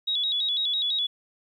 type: tone with vibrato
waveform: sine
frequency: 3600 Hz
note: A7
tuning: 39 cents sharp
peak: -23 dBFS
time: 0.07-1.07 s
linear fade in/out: 10 ms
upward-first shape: square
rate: 6 Hz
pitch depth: 92 cents each way
effects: 10-bit